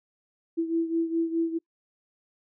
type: beating tone pair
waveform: sine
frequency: 329.6 / 334.4 Hz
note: E4 / E4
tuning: 0 / +25 cents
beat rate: 4.8 Hz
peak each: -25 / -30 dBFS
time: 0.57-1.59 s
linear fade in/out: 20 ms
effects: noise-tail reverb RT60 0.1 s tail -26 dB re dry